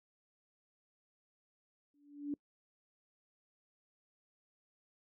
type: tone with exponential growth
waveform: sine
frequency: 289 Hz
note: D4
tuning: 28 cents flat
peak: -32 dBFS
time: 1.94-2.34 s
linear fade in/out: 2 ms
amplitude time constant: 86 ms
effects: noise-tail reverb RT60 0.1 s tail -26 dB re dry